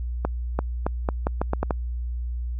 accelerating click train, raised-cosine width 1 ms, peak -9 dBFS, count 9, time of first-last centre 0.25-1.708 s, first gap 340 ms, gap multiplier 0.81, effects added 60 Hz sine -26 dBFS peak until 2.59 s

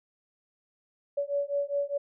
sine beating tone pair, 566 / 570.9 Hz, C#5 / D5, +36 / -49 cents, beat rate 4.9 Hz, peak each -30 dBFS, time 1.17-1.98 s, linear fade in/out 10 ms, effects none

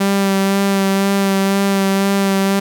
sawtooth tone with vibrato, 196 Hz, G3, in tune, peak -9 dBFS, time 0-2.6 s, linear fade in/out 10 ms, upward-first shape sine, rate 2 Hz, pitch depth 17 cents each way, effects none

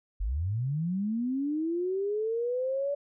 sine linear sweep, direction up, 41.87 to 576 Hz, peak -27 dBFS, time 0.2-2.95 s, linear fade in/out 10 ms, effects none

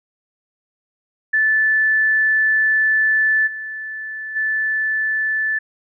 sine tone with level steps, 1749 Hz, A6, 11 cents flat, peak -13 / -26 / -17 dBFS, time 1.33-5.59 s, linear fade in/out 10 ms, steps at 3.46 / 4.35 s, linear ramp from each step 20 ms, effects none

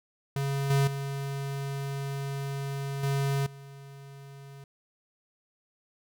square tone with level steps, 138.59 Hz, C#3, in tune, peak -28 / -22 / -32 / -26 / -45 dBFS, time 0.36-4.64 s, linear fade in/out 2 ms, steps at 0.7 / 0.87 / 3.03 / 3.46 s, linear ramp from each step 5 ms, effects none

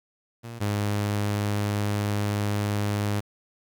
sawtooth tone pair in turn, 116.54 / 103.14 Hz, A#2 / G#2, 0 / -11 cents, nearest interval major second, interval 211 cents, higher first, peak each -32 / -20 dBFS, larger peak second, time 0.43-0.6 / 0.6-3.21 s, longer second, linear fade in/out 20 ms, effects 10-bit

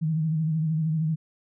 sine tone with vibrato, 158.2 Hz, D#3, 29 cents sharp, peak -22 dBFS, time 0.01-1.16 s, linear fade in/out 20 ms, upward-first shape sine, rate 13 Hz, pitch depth 57 cents each way, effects none

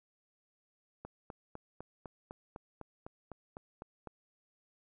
click train, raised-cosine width 1 ms, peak -30 dBFS, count 13, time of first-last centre 1.05-4.073 s, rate 3.97 Hz, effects none

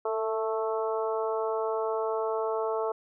harmonic tone with a mistuned harmonic, 220 Hz, A3, in tune, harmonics 2 / 3 / 4 / 5 / 6, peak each -29 / -33 / -35 / -37 / -39 dBFS, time 0.05-2.92 s, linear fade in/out 5 ms, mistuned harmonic 2, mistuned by +17 cents, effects none

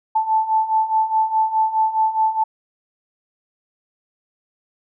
sine beating tone pair, 875 / 879.8 Hz, A5 / A5, -10 / 0 cents, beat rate 4.8 Hz, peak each -21 / -17 dBFS, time 0.15-2.44 s, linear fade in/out 10 ms, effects none

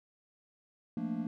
triangle chord, Bb major seventh, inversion second, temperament equal with one note detuned, 173.21 / 220 / 233.1 / 293.7 Hz, F3 / A3 / Bb3 / D4, -14 / 0 / 0 / 0 cents, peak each -39 / -36 / -34 / -39 dBFS, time 0.97-1.27 s, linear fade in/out 2 ms, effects none

